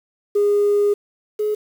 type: tone pair in turn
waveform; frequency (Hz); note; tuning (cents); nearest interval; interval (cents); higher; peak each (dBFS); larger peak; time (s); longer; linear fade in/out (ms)
sine; 410 / 423; G#4 / G#4; -22 / +32; minor second; 54; second; -12 / -17; first; 0.35-0.94 / 1.39-1.55; first; 10
effects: tanh soft clip ceiling -11 dBFS + 7-bit